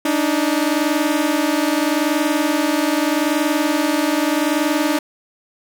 sawtooth tone pair together, 290.3 / 311.1 Hz, D4 / D#4, -20 / 0 cents, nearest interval minor second, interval 120 cents, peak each -15 dBFS, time 0.05-4.99 s, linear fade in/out 5 ms, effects none

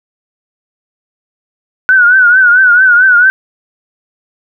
sine tone with vibrato, 1480 Hz, F#6, in tune, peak -3 dBFS, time 1.89-3.3 s, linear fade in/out 0 ms, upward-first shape triangle, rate 4.5 Hz, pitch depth 100 cents each way, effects none

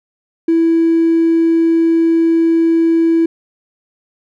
triangle tone with hard clipping, 330 Hz, E4, 2 cents sharp, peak -9 dBFS, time 0.48-3.26 s, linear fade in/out 5 ms, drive 3 dB, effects none

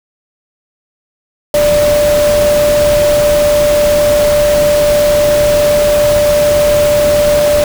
sine tone in noise, 590 Hz, D5, 8 cents sharp, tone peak -7 dBFS, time 1.54-7.64 s, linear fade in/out 2 ms, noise pink, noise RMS -18 dBFS, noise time 1.54-7.64 s, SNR +8 dB, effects none

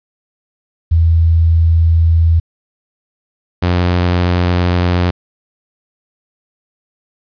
sine / sawtooth tone pair in turn, 82.41 / 88.72 Hz, E2 / F2, 0 / +28 cents, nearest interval minor second, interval 128 cents, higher second, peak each -7 dBFS, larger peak neither, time 0.91-2.4 / 3.62-5.11 s, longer neither, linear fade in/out 10 ms, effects resampled to 11025 Hz + 8-bit

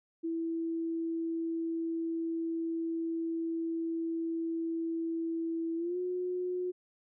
sine tone with pitch glide, 329.7 to 361.6 Hz, E4 to F#4, 0 to -40 cents, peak -31 dBFS, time 0.23-6.72 s, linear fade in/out 20 ms, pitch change +160 cents, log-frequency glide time 5.76-5.98 s, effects none

